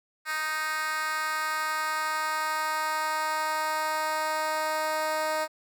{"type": "tone with high-pass filter sweep", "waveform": "10% pulse", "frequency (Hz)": 311.1, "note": "D#4", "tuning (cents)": 0, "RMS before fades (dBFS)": -29, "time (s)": [0.25, 5.48], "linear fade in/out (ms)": 50, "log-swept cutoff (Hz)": [1500, 630], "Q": 1.9, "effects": []}